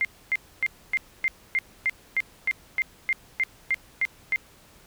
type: tone bursts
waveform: sine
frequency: 2099 Hz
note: C7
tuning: 5 cents sharp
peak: -20 dBFS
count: 15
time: 0.01-4.36 s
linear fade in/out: 0 ms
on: 38 ms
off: 270 ms
effects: pink hiss -54 dBFS RMS until 4.86 s